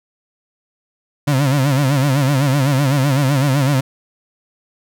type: tone with vibrato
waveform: 35% pulse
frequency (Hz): 137.9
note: C#3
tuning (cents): -9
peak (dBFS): -11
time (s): 1.27-3.81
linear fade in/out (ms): 10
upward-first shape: sine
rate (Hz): 7.9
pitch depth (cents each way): 120
effects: none